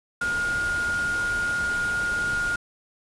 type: tone in noise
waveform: sine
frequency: 1423 Hz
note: F6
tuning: 32 cents sharp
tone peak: -23 dBFS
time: 0.21-2.56 s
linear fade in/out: 5 ms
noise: pink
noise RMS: -35 dBFS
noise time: 0.21-2.56 s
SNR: +9 dB
effects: resampled to 24000 Hz